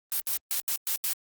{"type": "noise bursts at uneven times", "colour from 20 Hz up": "blue", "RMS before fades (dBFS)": -28, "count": 6, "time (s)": [[0.12, 0.2], [0.27, 0.37], [0.51, 0.6], [0.68, 0.76], [0.87, 0.96], [1.04, 1.13]], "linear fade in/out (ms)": 0, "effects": ["Opus 32 kbps"]}